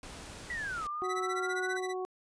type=noise; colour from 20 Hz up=pink; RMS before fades=-46 dBFS; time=0.03-0.87 s; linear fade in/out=2 ms
type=linear two-way sweep; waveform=sine; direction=down then up; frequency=1978 to 1174.7 to 1518 Hz; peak=-34 dBFS; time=0.5-1.77 s; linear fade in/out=2 ms; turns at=0.87 s
type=harmonic tone; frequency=370.1 Hz; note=F#4; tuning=in tune; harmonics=1 / 2 / 3; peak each=-34 / -40 / -44 dBFS; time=1.02-2.05 s; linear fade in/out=0 ms
type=tone with tremolo; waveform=sawtooth; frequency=1975.5 Hz; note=B6; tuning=in tune; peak=-33 dBFS; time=1.03-1.95 s; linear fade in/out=50 ms; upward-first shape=sine; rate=15 Hz; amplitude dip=95%
effects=resampled to 22050 Hz